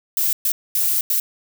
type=noise bursts at uneven times; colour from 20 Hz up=violet; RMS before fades=-19 dBFS; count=4; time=0.17-0.33 / 0.45-0.52 / 0.75-1.01 / 1.1-1.2 s; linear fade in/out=2 ms; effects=none